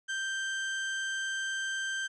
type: tone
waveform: 35% pulse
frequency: 1568 Hz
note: G6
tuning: in tune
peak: -30 dBFS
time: 0.08-2.08 s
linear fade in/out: 20 ms
effects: resampled to 22050 Hz